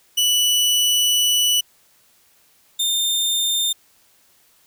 sawtooth tone pair in turn, 2960 / 3618 Hz, F#7 / A7, 0 / +48 cents, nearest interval minor third, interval 348 cents, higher second, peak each -12 / -15 dBFS, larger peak first, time 0.17-1.61 / 2.79-3.73 s, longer first, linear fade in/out 10 ms, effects white hiss -57 dBFS RMS until 4.66 s

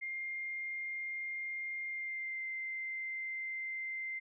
sine tone with pitch glide, 2114 to 2084 Hz, C7 to C7, +17 to -7 cents, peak -37 dBFS, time 0.01-4.2 s, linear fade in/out 20 ms, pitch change -24 cents, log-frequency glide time 1.86-2.46 s, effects none

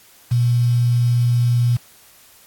sine tone with quantisation, 120.9 Hz, B2, 36 cents flat, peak -13 dBFS, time 0.31-1.77 s, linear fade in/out 10 ms, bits 6, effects white hiss -49 dBFS RMS until 2.46 s + AAC 64 kbps

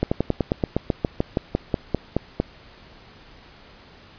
slowing click train, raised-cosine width 2 ms, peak -6 dBFS, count 17, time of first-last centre 0.03-2.4 s, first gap 85 ms, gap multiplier 1.07, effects pink hiss -48 dBFS RMS until 4.18 s + resampled to 11025 Hz

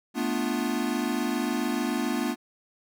square chord, B half-diminished seventh, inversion third, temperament equal, 220 / 246.9 / 293.7 / 349.2 Hz, A3 / B3 / D4 / F4, 0 / 0 / 0 / 0 cents, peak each -33 / -30 / -32 / -34 dBFS, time 0.14-2.36 s, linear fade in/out 50 ms, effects none

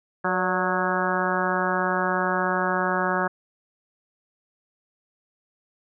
harmonic tone with a mistuned harmonic, 183.1 Hz, F#3, 18 cents flat, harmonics 1 / 2 / 3 / 4 / 5 / 6 / 7 / 8 / 9, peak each -30 / -30 / -30 / -30 / -30 / -30 / -30 / -30 / -30 dBFS, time 0.24-3.28 s, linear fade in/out 10 ms, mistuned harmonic 3, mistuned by +52 cents, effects none

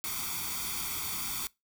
white noise with comb filter, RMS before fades -35 dBFS, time 0.04-1.47 s, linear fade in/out 0 ms, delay 0.87 ms, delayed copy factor +1, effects noise-tail reverb RT60 0.2 s tail -22 dB re dry

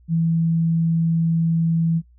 sine tone, 164.81 Hz, E3, in tune, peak -16 dBFS, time 0.08-2.02 s, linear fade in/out 50 ms, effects noise-tail reverb RT60 0.1 s tail -22 dB re dry + added 60 Hz sine -49 dBFS peak until 2.18 s

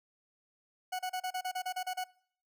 40% pulse tone bursts, 738 Hz, F#5, 5 cents flat, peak -32 dBFS, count 11, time 0.92-2.042 s, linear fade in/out 10 ms, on 72 ms, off 33 ms, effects noise-tail reverb RT60 0.6 s tail -23 dB re dry

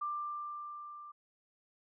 sine tone with level ramp, 1185 Hz, D6, 15 cents sharp, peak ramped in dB -33 to -47 dBFS, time 0.01-1.12 s, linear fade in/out 10 ms, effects none

